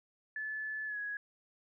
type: tone with pitch glide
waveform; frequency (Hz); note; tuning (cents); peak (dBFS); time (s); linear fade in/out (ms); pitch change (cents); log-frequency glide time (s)
sine; 1732 to 1669.1; A6 to G#6; -28 to +8; -36; 0.36-1.17; 2; -64; 0.86-0.98
effects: none